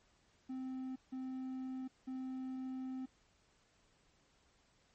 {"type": "tone bursts at uneven times", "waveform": "triangle", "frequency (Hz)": 260, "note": "C4", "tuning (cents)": -11, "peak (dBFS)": -38, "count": 3, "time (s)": [[0.49, 0.96], [1.12, 1.88], [2.07, 3.06]], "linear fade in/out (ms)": 10, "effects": ["pink hiss -72 dBFS RMS until 4.94 s", "MP3 32 kbps"]}